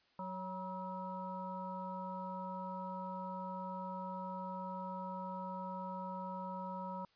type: harmonic tone with a mistuned harmonic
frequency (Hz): 185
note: F#3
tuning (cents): 0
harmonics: 1 / 3 / 5 / 7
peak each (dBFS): -45 / -48 / -43 / -51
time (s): 0.19-7.05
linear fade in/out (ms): 2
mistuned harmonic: 5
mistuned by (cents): +57
effects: white hiss -72 dBFS RMS until 7.15 s + resampled to 11025 Hz